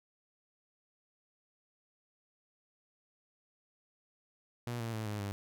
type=tone with pitch steps; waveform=sawtooth; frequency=120 / 114.78 / 109.79 / 105.01 / 100.44 Hz; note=B2 / A#2 / A2 / G#2 / G2; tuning=-49 / -26 / -3 / +20 / +43 cents; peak=-32 dBFS; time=4.67-5.32 s; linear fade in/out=0 ms; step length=130 ms; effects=none